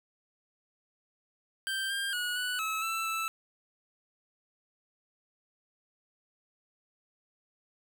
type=tone with pitch steps; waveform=25% pulse; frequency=1569 / 1598 / 1456 / 1481 / 1295 / 1329 / 1319 Hz; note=G6 / G6 / F#6 / F#6 / E6 / E6 / E6; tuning=+1 / +33 / -28 / +1 / -31 / +14 / +1 cents; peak=-27 dBFS; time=1.67-3.28 s; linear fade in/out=0 ms; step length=230 ms; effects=10-bit